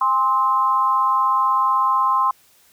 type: tone with amplitude modulation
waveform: sine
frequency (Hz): 1050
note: C6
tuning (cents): +6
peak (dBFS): -11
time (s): 0.01-2.31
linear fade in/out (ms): 5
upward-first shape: sine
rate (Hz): 236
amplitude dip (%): 80
effects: white hiss -55 dBFS RMS until 2.72 s